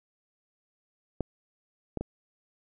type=clicks; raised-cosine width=2 ms; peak=-15 / -18 / -19 dBFS; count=3; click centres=1.207 / 1.973 / 2.01 s; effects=none